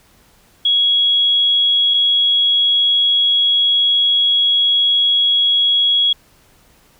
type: tone pair in turn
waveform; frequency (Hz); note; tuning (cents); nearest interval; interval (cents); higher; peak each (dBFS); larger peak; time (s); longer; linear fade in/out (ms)
sine; 3327 / 3327; G#7 / G#7; +2 / +2; unison; 0; neither; -11; neither; 0.65-1.94 / 1.94-6.13; second; 5
effects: pink hiss -52 dBFS RMS until 6.99 s